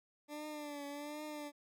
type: tone with vibrato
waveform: 20% pulse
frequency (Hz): 294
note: D4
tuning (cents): +2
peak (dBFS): -38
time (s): 0.28-1.52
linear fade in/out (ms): 50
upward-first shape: triangle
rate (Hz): 1.3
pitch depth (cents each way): 65
effects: none